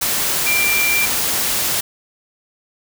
sine tone in noise, 2366 Hz, D7, 12 cents sharp, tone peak -16 dBFS, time 0.46-1.06 s, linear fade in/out 10 ms, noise white, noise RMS -19 dBFS, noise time 0.01-1.81 s, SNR 0 dB, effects none

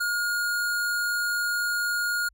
square tone, 1429 Hz, F6, 39 cents sharp, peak -25 dBFS, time 0-2.29 s, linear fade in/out 10 ms, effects added 50 Hz sine -59 dBFS peak until 2.33 s

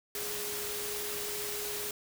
sine tone in noise, 415.3 Hz, G#4, in tune, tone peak -41 dBFS, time 0.15-1.91 s, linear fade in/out 2 ms, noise white, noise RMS -37 dBFS, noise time 0.15-1.91 s, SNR -7 dB, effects none

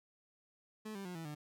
30% pulse tone with pitch steps, 216 / 196.93 / 179.55 / 163.7 / 149.25 Hz, A3 / G3 / F3 / E3 / D3, -32 / +8 / +48 / -12 / +28 cents, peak -40 dBFS, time 0.85-1.35 s, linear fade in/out 10 ms, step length 100 ms, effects none

